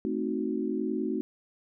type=chord; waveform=sine; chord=A diminished seventh; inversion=none; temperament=equal; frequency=220 / 261.6 / 311.1 / 370 Hz; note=A3 / C4 / Eb4 / Gb4; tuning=0 / 0 / 0 / 0 cents; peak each=-33 dBFS; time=0.05-1.21 s; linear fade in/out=0 ms; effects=none